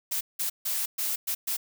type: noise bursts at uneven times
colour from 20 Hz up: blue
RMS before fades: -29 dBFS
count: 6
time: 0.11-0.21 / 0.39-0.5 / 0.65-0.86 / 0.98-1.16 / 1.27-1.35 / 1.47-1.57 s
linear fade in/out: 10 ms
effects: none